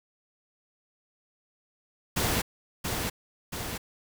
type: noise with echo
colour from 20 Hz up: pink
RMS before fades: -27 dBFS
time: 2.16-2.42 s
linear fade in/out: 10 ms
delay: 680 ms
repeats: 2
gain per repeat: -4 dB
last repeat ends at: 3.78 s
effects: none